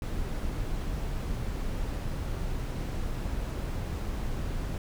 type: noise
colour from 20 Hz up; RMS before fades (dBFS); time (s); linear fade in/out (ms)
brown; -32; 0.02-4.78; 2
effects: none